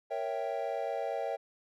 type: chord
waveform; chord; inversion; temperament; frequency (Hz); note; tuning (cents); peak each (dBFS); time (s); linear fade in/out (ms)
triangle; A# diminished seventh; none; equal; 466.2 / 554.4 / 659.3 / 784; A#4 / C#5 / E5 / G5; 0 / 0 / 0 / 0; -37 / -35 / -35 / -36; 0.1-1.37; 20
effects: none